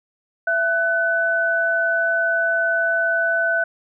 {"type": "tone pair together", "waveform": "sine", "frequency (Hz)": [668, 1499.6], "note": ["E5", "F#6"], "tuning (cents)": [23, 23], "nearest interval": "octave + major second", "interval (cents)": 1400, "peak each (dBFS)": [-22, -18], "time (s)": [0.47, 3.64], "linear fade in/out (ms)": 5, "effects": []}